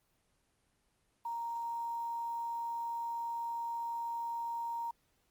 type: tone with quantisation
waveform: sine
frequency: 932.3 Hz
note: A#5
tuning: in tune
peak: -35 dBFS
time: 1.25-4.91 s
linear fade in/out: 5 ms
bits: 10
effects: pink hiss -75 dBFS RMS until 5.3 s + Opus 24 kbps